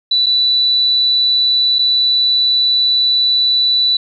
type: tone with dropouts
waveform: sine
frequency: 3966 Hz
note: B7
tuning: 7 cents sharp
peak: -10 dBFS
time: 0.11-3.97 s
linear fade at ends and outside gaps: 5 ms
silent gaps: 0.261-0.265 / 1.786-1.79 s
effects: none